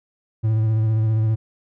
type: tone with vibrato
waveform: triangle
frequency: 110 Hz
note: A2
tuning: in tune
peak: -14 dBFS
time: 0.43-1.36 s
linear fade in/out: 20 ms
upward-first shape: triangle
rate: 15 Hz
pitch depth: 35 cents each way
effects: none

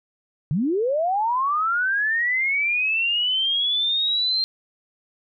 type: linear sweep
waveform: sine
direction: up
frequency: 130.81 to 4183 Hz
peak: -19 dBFS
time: 0.51-4.44 s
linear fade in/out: 0 ms
effects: none

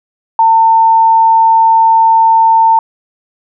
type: tone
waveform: sine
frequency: 900 Hz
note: A5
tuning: 39 cents sharp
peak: -4 dBFS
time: 0.39-2.79 s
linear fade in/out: 2 ms
effects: none

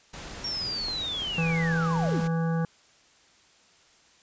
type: noise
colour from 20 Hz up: pink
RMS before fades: -40 dBFS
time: 0.13-2.28 s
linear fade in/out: 10 ms
type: linear sweep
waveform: sine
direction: down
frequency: 5588 to 146.83 Hz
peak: -29 dBFS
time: 0.44-2.22 s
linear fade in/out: 5 ms
type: clicks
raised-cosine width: 1 ms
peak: -25 dBFS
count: 3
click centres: 0.884 / 1.22 / 2.205 s
type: harmonic tone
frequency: 164.81 Hz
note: E3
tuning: in tune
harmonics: 1 / 3 / 5 / 7 / 9 / 10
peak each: -24 / -34 / -38 / -41 / -43 / -44 dBFS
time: 1.38-2.65 s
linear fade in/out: 2 ms
effects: white hiss -59 dBFS RMS until 4.22 s + resampled to 16000 Hz

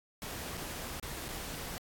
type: noise with dropouts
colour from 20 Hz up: pink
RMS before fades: -41 dBFS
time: 0.22-1.78 s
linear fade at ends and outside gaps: 0 ms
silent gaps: 0.571-0.575 / 0.998-1.028 / 1.283-1.288 s
effects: AAC 64 kbps

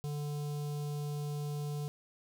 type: tone with notch filter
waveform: square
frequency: 146.83 Hz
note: D3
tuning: in tune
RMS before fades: -37 dBFS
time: 0.04-1.88 s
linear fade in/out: 0 ms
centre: 1800 Hz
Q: 0.55
effects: none

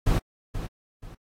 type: noise with echo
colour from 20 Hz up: brown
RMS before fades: -21 dBFS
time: 0.06-0.19 s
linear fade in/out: 10 ms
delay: 480 ms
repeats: 2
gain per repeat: -10 dB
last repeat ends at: 1.15 s
effects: AAC 48 kbps

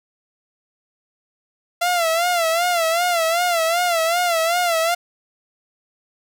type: tone with vibrato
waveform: sawtooth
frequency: 681 Hz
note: F5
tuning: 44 cents flat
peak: -13 dBFS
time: 1.81-4.95 s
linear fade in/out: 10 ms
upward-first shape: sine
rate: 2.6 Hz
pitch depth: 91 cents each way
effects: none

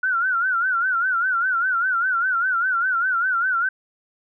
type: tone with vibrato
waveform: sine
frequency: 1444 Hz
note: F#6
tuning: 43 cents flat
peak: -18 dBFS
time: 0.03-3.69 s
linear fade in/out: 5 ms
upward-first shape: sine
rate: 5 Hz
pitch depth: 120 cents each way
effects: none

